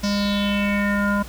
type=tone with low-pass filter sweep; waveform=square; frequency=203 Hz; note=G#3; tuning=39 cents flat; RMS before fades=-21 dBFS; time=0.03-1.23 s; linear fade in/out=10 ms; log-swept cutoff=5500 to 1200 Hz; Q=4.9; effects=added 60 Hz sine -36 dBFS peak until 1.28 s + pink hiss -41 dBFS RMS until 1.28 s